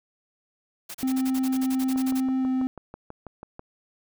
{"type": "noise bursts", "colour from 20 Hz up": "white", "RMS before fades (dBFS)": -37, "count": 15, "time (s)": [0.89, 2.205], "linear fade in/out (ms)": 10, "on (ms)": 55, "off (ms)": 35}
{"type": "tone with pitch glide", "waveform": "triangle", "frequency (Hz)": [261.6, 259.2], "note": ["C4", "C4"], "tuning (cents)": [0, -16], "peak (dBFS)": -20, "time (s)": [1.03, 2.67], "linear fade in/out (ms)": 0, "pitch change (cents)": -16, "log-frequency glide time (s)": [2.39, 2.47]}
{"type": "click train", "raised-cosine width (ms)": 1, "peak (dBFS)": -25, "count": 11, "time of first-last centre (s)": [1.96, 3.594], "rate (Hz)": 6.12}
{"effects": []}